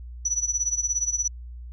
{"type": "tone with tremolo", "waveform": "sine", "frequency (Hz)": 5920, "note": "F#8", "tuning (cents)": 0, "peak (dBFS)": -19, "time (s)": [0.25, 1.28], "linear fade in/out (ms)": 5, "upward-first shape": "sine", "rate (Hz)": 17, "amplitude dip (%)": 85, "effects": ["tanh soft clip ceiling -15 dBFS", "added 60 Hz sine -36 dBFS peak until 1.72 s"]}